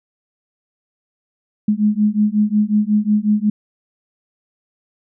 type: beating tone pair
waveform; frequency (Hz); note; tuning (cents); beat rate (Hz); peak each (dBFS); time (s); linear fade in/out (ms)
sine; 207.7 / 213.2; G#3 / G#3; 0 / +46; 5.5; -16; 1.68-3.5; 5
effects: none